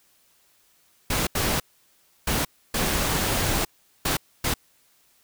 pink noise bursts at uneven times, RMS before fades -24 dBFS, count 6, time 1.1-1.27 / 1.35-1.6 / 2.27-2.45 / 2.74-3.65 / 4.05-4.17 / 4.44-4.54 s, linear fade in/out 5 ms, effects white hiss -62 dBFS RMS until 5.23 s

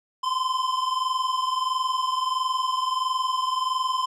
square tone pair together, 1025 / 1046.5 Hz, C6 / C6, -36 / 0 cents, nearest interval unison, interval 36 cents, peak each -25 / -29 dBFS, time 0.23-4.06 s, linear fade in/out 10 ms, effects low-pass 6000 Hz 12 dB/octave

